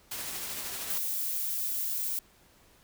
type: noise with tremolo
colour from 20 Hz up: white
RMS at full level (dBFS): -36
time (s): 0.11-0.98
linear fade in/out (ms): 5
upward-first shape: sine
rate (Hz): 13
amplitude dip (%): 25
type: noise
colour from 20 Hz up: violet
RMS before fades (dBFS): -32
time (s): 0.9-2.19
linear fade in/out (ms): 2
effects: pink hiss -61 dBFS RMS until 2.83 s